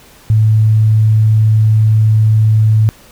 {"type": "tone", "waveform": "sine", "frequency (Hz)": 109, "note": "A2", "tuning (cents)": -16, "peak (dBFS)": -6, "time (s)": [0.3, 2.89], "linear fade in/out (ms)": 0, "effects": ["pink hiss -42 dBFS RMS until 3.11 s"]}